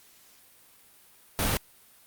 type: noise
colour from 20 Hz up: pink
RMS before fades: -26 dBFS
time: 1.39-1.57 s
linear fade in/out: 0 ms
effects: white hiss -57 dBFS RMS until 2.06 s + Opus 48 kbps